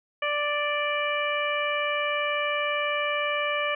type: harmonic tone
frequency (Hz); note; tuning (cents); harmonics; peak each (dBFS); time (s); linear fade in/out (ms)
587.3; D5; 0; 1 / 2 / 3 / 4 / 5; -29 / -30 / -32 / -30 / -34; 0.22-3.75; 5
effects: none